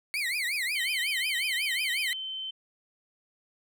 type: tone with vibrato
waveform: 35% pulse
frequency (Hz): 2164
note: C#7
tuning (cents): -42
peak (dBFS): -26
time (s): 0.14-2.13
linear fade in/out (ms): 0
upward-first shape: triangle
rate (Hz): 5.5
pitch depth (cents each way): 280
type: tone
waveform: sine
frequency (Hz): 3083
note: G7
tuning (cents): -29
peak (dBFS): -33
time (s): 0.75-2.51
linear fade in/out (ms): 10
effects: none